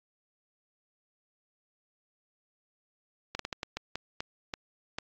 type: slowing click train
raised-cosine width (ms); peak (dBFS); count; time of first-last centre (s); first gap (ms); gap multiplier
0.2; -16; 10; 3.35-4.985; 43; 1.34
effects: low-pass 6000 Hz 12 dB/octave + AAC 48 kbps